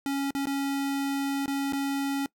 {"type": "tone with dropouts", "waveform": "square", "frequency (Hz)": 277.2, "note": "C#4", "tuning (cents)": 0, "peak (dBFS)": -27, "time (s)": [0.06, 2.26], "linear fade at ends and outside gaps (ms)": 1, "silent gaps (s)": [[0.307, 0.35], [0.456, 0.47], [1.459, 1.479], [1.724, 1.732]], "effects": ["noise-tail reverb RT60 0.1 s tail -22 dB re dry"]}